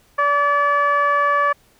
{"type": "tone with low-pass filter", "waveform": "15% pulse", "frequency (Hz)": 576, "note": "D5", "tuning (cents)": -34, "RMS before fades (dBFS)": -17, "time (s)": [0.18, 1.53], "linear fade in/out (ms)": 10, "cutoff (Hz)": 1400, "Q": 6, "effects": ["pink hiss -56 dBFS RMS until 1.79 s"]}